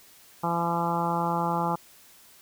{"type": "harmonic tone", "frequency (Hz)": 169.9, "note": "F3", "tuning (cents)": -47, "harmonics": [1, 2, 3, 4, 5, 6, 7, 8], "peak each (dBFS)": [-30, -35, -35, -35, -28, -33, -33, -39], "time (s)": [0.43, 1.76], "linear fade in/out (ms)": 10, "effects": ["white hiss -54 dBFS RMS until 2.41 s"]}